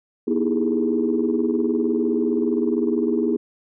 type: tone cluster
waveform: sine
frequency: 241.5 / 307.6 / 327.9 / 403.6 / 423.1 Hz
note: B3 / D#4 / E4 / G#4 / G#4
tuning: -39 / -20 / -9 / -49 / +32 cents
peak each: -22 / -27 / -23 / -24 / -27 dBFS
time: 0.27-3.37 s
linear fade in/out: 10 ms
effects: tanh soft clip ceiling -9 dBFS